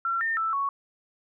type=tone with pitch steps; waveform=sine; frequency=1359 / 1813 / 1323 / 1112 Hz; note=F6 / A#6 / E6 / C#6; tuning=-48 / -49 / +6 / +5 cents; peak=-24 dBFS; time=0.05-0.69 s; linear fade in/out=2 ms; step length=160 ms; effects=none